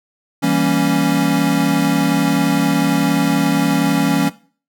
square chord, E diminished seventh, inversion none, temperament equal, 164.81 / 196 / 233.1 / 277.2 Hz, E3 / G3 / Bb3 / Db4, 0 / 0 / 0 / 0 cents, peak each -21 / -22 / -22 / -17 dBFS, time 0.42-4.3 s, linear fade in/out 20 ms, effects noise-tail reverb RT60 0.4 s tail -18 dB re dry

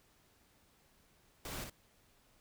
pink noise with echo, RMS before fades -44 dBFS, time 1.45-1.64 s, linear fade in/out 2 ms, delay 58 ms, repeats 1, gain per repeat -4 dB, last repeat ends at 1.698 s, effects pink hiss -69 dBFS RMS until 2.4 s

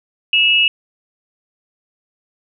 sine tone pair together, 2637 / 2892 Hz, E7 / F#7, 0 / -40 cents, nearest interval major second, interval 160 cents, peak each -13 dBFS, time 0.33-0.68 s, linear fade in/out 2 ms, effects none

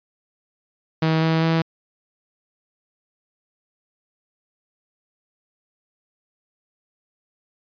sawtooth tone with pitch steps, 160 / 161.67 / 163.36 Hz, D#3 / E3 / E3, +49 / -33 / -15 cents, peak -13 dBFS, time 1.02-1.62 s, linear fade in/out 5 ms, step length 200 ms, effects resampled to 11025 Hz

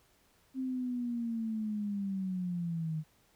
sine linear sweep, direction down, 264.1 to 153.6 Hz, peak -32 dBFS, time 0.54-3.04 s, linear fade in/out 50 ms, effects pink hiss -68 dBFS RMS until 3.35 s

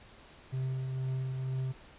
triangle tone with tremolo, 130.81 Hz, C3, in tune, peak -28 dBFS, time 0.52-1.73 s, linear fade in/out 20 ms, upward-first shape triangle, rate 2.1 Hz, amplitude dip 35%, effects pink hiss -55 dBFS RMS until 1.98 s + resampled to 8000 Hz

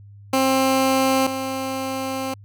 15% pulse tone pair in turn, 265 / 265 Hz, C4 / C4, +22 / +22 cents, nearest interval unison, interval 0 cents, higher neither, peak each -10 / -18 dBFS, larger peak first, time 0.33-1.27 / 1.27-2.34 s, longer second, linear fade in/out 5 ms, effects added 101 Hz sine -41 dBFS peak until 2.44 s

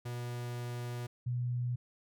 45% pulse / sine tone pair in turn, 121.2 / 122.61 Hz, B2 / B2, -32 / -12 cents, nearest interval unison, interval 20 cents, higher second, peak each -37 / -31 dBFS, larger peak second, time 0.05-1.07 / 1.26-1.76 s, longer first, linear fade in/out 10 ms, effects none

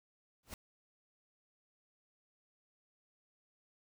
pink noise with exponential growth, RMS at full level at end -41 dBFS, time 0.43-0.54 s, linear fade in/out 2 ms, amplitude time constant 22 ms, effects none

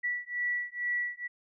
sine beating tone pair, 1949 / 1951.2 Hz, B6 / B6, -23 / -21 cents, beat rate 2.2 Hz, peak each -33 / -33 dBFS, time 0.03-1.28 s, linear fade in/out 20 ms, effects none

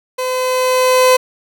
30% pulse tone with level ramp, 510 Hz, C5, 44 cents flat, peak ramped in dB -15 to -4 dBFS, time 0.18-1.17 s, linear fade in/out 10 ms, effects none

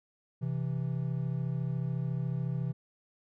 triangle tone pair together, 130.81 / 164.81 Hz, C3 / E3, 0 / 0 cents, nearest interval major third, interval 400 cents, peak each -30 / -32 dBFS, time 0.41-2.73 s, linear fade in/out 20 ms, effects none

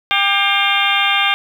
harmonic tone with a mistuned harmonic, 398.5 Hz, G4, 28 cents sharp, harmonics 2 / 3 / 4 / 5 / 6 / 7 / 8 / 9, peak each -21 / -21 / -21 / -21 / -21 / -21 / -21 / -21 dBFS, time 0.11-1.34 s, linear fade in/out 0 ms, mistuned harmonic 5, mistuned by +110 cents, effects 7-bit

